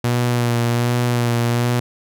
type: tone with vibrato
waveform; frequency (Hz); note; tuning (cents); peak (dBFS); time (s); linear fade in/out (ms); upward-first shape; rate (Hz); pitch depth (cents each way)
sawtooth; 120; B2; -49; -12; 0.04-1.8; 5; sine; 1.3; 24
effects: none